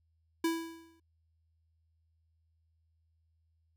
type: tone with exponential decay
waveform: square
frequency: 329.6 Hz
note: E4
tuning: in tune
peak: -27 dBFS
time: 0.44-1 s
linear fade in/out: 5 ms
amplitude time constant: 120 ms
effects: added 81 Hz sine -70 dBFS peak until 3.76 s